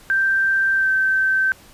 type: tone with pitch glide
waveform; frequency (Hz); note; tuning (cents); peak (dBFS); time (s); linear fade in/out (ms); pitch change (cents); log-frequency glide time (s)
sine; 1569 to 1548.3; G6 to G6; +1 to -22; -15; 0.1-1.52; 0; -23; 0.75-0.89
effects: pink hiss -47 dBFS RMS until 1.73 s + resampled to 32000 Hz